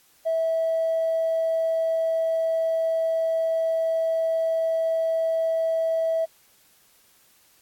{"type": "tone with tanh clipping", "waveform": "triangle", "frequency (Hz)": 652, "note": "E5", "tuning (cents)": -19, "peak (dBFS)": -20, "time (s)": [0.25, 6.26], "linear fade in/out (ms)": 20, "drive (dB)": 1, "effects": ["white hiss -59 dBFS RMS until 7.61 s", "AAC 64 kbps"]}